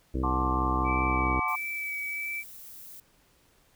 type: harmonic tone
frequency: 64.7 Hz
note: C2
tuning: 19 cents flat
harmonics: 1 / 2 / 3 / 4 / 5 / 6 / 7 / 8 / 9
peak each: -29 / -36 / -41 / -35 / -34 / -42 / -41 / -48 / -49 dBFS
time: 0.14-1.4 s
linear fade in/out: 5 ms
type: chord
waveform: sine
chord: D dominant seventh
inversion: first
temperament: just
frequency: 734.2 / 881 / 1057.2 / 1174.7 Hz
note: F#5 / A5 / C6 / D6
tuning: -14 / +2 / +18 / 0 cents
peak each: -36 / -34 / -31 / -31 dBFS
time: 0.23-1.56 s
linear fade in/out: 10 ms
type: tone with vibrato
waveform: sine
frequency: 2300 Hz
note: D7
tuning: 37 cents flat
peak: -31 dBFS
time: 0.84-2.44 s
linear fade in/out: 50 ms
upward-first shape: sine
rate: 1.5 Hz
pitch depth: 16 cents each way
type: noise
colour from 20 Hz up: violet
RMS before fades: -46 dBFS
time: 1.48-3 s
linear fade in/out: 2 ms
effects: pink hiss -64 dBFS RMS until 3.75 s